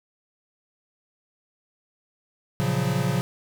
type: chord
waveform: square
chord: Gb major seventh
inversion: first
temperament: equal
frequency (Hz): 116.54 / 138.59 / 174.61 / 185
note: Bb2 / Db3 / F3 / Gb3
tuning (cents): 0 / 0 / 0 / 0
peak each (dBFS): -29 / -26 / -29 / -31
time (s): 2.6-3.21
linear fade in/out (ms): 0
effects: none

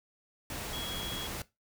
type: tone in noise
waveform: sine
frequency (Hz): 3322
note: G#7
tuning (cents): 0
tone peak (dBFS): -38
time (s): 0.73-1.27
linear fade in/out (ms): 2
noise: pink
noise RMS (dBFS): -39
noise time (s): 0.5-1.42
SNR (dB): -2
effects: noise-tail reverb RT60 0.2 s tail -17 dB re dry

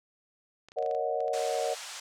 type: clicks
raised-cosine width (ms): 0.2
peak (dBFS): -33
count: 10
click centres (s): 0.686 / 0.719 / 0.786 / 0.826 / 0.862 / 0.912 / 0.949 / 1.205 / 1.281 / 1.34
type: chord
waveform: sine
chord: D# minor seventh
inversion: second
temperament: equal with one note detuned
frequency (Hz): 466.2 / 554.4 / 622.3 / 735.7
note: A#4 / C#5 / D#5 / F#5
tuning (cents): 0 / 0 / 0 / -10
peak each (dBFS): -33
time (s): 0.76-1.75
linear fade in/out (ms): 20
type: band-pass noise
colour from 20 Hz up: white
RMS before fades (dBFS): -42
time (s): 1.33-2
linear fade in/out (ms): 5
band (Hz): 650 to 7900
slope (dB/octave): 24
effects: none

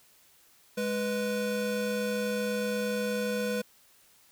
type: tone pair together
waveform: square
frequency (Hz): 207.7 / 494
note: G#3 / B4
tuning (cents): 0 / 0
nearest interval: octave + minor third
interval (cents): 1500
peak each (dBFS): -33 / -31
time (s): 0.77-3.62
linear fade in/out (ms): 10
effects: white hiss -61 dBFS RMS until 4.31 s

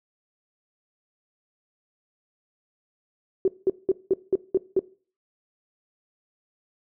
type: tone bursts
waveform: sine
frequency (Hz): 378.7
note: F#4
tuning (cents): +40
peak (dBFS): -16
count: 7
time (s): 3.45-4.793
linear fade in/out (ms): 2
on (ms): 29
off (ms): 190
effects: noise-tail reverb RT60 0.4 s tail -20 dB re dry

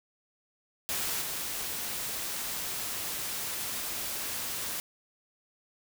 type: noise with level steps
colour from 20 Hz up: white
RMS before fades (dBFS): -32 / -35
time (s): 0.89-4.8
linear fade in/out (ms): 0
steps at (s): 1.21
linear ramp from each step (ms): 10
effects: none

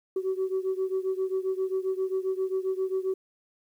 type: beating tone pair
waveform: sine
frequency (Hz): 376 / 383.5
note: F#4 / G4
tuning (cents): +28 / -38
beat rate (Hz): 7.5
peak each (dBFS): -27 / -29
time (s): 0.16-3.14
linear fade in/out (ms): 5
effects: tanh soft clip ceiling -21 dBFS + 10-bit

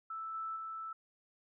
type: tone with level steps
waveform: sine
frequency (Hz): 1318.5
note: E6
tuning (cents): 0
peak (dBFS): -39 / -37 / -40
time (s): 0.1-0.93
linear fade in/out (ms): 5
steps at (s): 0.34 / 0.56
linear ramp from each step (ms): 5
effects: none

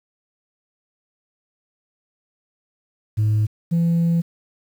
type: tone pair in turn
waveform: sine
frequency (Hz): 107.1 / 168.59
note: A2 / E3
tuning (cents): -46 / +39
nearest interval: minor sixth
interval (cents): 785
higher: second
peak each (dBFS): -13 / -13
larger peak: neither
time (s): 3.17-3.47 / 3.71-4.22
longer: second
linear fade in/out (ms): 20
effects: tanh soft clip ceiling -14 dBFS + 8-bit

